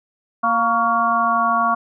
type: harmonic tone with a mistuned harmonic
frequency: 233.1 Hz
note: A#3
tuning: in tune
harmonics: 1 / 3 / 4 / 5 / 6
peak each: -27 / -21 / -27 / -17 / -24 dBFS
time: 0.43-1.75 s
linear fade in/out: 10 ms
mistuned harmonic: 5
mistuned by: -61 cents
effects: none